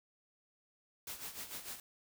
white noise with tremolo, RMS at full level -43 dBFS, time 1.07-1.8 s, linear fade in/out 2 ms, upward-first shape sine, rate 6.7 Hz, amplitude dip 70%, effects none

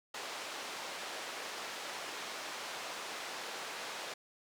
pink band-pass noise, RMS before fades -43 dBFS, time 0.14-4.14 s, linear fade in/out 5 ms, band 560 to 6300 Hz, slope 12 dB/octave, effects none

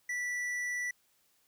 sine tone with tanh clipping, 1963 Hz, B6, 11 cents flat, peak -34 dBFS, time 0.09-0.91 s, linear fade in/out 5 ms, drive 10 dB, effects white hiss -71 dBFS RMS until 1.47 s

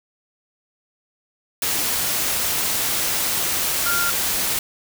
sine tone in noise, 1396.9 Hz, F6, in tune, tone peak -21 dBFS, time 3.86-4.1 s, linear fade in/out 2 ms, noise white, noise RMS -22 dBFS, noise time 1.62-4.59 s, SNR -2 dB, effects none

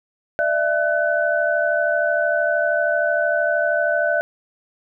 sine tone cluster, 596 / 669 / 1502 Hz, D5 / E5 / F#6, +25 / +25 / +26 cents, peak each -21 dBFS, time 0.39-4.21 s, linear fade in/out 0 ms, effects none

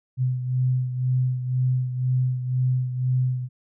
sine beating tone pair, 127.1 / 129.1 Hz, C3 / C3, -50 / -23 cents, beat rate 2 Hz, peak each -21 / -28 dBFS, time 0.17-3.49 s, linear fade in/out 50 ms, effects none

